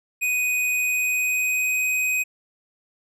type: tone with pitch glide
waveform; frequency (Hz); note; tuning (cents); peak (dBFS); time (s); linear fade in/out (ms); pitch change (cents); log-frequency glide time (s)
square; 2493 to 2510; D#7 to D#7; +3 to +15; -21; 0.21-2.24; 20; +12; 0.73-1.86
effects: none